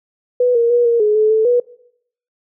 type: tone with pitch steps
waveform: sine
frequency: 494.3 / 467.8 / 481.3 / 468.4 / 422.2 / 430.8 / 438.8 / 487 Hz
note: B4 / A#4 / B4 / A#4 / G#4 / A4 / A4 / B4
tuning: +1 / +6 / -45 / +8 / +29 / -37 / -5 / -24 cents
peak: -10 dBFS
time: 0.4-1.6 s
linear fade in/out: 5 ms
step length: 150 ms
effects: noise-tail reverb RT60 0.7 s tail -21 dB re dry